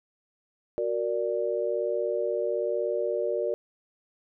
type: chord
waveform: sine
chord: Gb augmented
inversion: none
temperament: equal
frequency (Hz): 370 / 466.2 / 587.3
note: Gb4 / Bb4 / D5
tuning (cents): 0 / 0 / 0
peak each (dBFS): -31 / -29 / -29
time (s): 0.78-3.54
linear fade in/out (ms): 0
effects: none